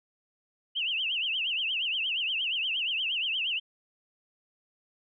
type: tone with vibrato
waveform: sine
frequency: 2873 Hz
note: F7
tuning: 48 cents sharp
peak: -27 dBFS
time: 0.75-3.6 s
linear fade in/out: 20 ms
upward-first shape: triangle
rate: 8.5 Hz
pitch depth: 220 cents each way
effects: none